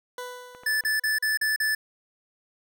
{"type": "tone with exponential decay", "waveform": "20% pulse", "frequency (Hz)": 496, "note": "B4", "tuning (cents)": 7, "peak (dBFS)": -27, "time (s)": [0.18, 1.24], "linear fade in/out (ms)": 2, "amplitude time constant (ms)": 230}
{"type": "clicks", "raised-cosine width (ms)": 0.5, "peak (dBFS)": -30, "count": 3, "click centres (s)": [0.549, 0.635, 0.838]}
{"type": "tone bursts", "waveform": "square", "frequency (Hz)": 1746, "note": "A6", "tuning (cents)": -14, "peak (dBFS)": -23, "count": 6, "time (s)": [0.66, 1.75], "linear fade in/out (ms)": 5, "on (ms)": 150, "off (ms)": 38}
{"effects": []}